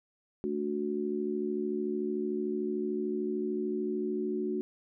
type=chord; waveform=sine; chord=D major; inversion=second; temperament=just; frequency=220.2 / 293.7 / 367.1 Hz; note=A3 / D4 / F#4; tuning=+2 / 0 / -14 cents; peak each=-35 / -36 / -32 dBFS; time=0.44-4.61 s; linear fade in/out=0 ms; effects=none